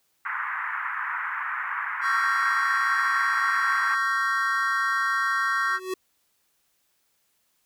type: band-pass noise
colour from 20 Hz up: white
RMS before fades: -30 dBFS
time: 0.25-3.95 s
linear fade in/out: 5 ms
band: 1000 to 1900 Hz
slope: 48 dB/octave
type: chord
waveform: triangle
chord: G half-diminished seventh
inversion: second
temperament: equal with one note detuned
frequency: 1108.7 / 1361.9 / 1568 / 1864.7 Hz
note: Db6 / F6 / G6 / Bb6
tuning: 0 / -44 / 0 / 0 cents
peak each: -26 dBFS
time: 2.01-5.8 s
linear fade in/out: 50 ms
type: tone with exponential growth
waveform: square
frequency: 373.2 Hz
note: F#4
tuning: 15 cents sharp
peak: -25 dBFS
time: 5.61-5.94 s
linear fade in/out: 5 ms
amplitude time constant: 70 ms
effects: white hiss -70 dBFS RMS until 7.65 s